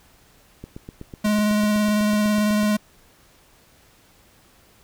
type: click train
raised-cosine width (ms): 3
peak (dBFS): -22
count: 17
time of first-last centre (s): 0.64-2.633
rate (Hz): 8.03
type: tone with vibrato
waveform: square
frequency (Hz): 210.2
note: G#3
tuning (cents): +21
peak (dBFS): -18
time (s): 1.24-2.77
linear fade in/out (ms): 10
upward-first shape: square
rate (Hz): 18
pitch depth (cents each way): 12
effects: pink hiss -55 dBFS RMS until 4.83 s